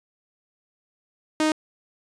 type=tone; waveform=sawtooth; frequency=310.3 Hz; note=D#4; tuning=5 cents flat; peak=-15 dBFS; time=1.4-1.52 s; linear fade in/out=2 ms; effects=resampled to 22050 Hz